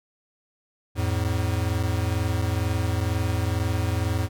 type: tone pair together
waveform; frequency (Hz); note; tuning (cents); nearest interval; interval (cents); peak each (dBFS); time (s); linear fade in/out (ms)
square; 85.08 / 107.2; F2 / A2; -45 / -45; major third; 400; -26; 0.95-4.29; 50
effects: none